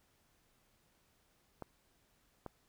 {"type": "clicks", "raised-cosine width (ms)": 1, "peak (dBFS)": -29, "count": 2, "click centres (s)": [1.623, 2.463], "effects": ["pink hiss -73 dBFS RMS until 2.68 s"]}